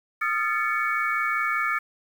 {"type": "tone cluster", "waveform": "sine", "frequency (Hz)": [1238, 1363, 1741, 2237], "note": ["D#6", "F6", "A6", "C#7"], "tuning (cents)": [-9, -43, -19, 15], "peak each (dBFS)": -28, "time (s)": [0.21, 1.79], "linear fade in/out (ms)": 10, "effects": ["8-bit"]}